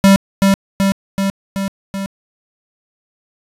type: tone with echo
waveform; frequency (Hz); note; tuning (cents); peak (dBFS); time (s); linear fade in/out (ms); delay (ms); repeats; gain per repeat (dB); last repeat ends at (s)
square; 195.6; G3; -4; -6; 0.04-0.16; 0; 380; 5; -3; 2.06
effects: resampled to 32000 Hz + 7-bit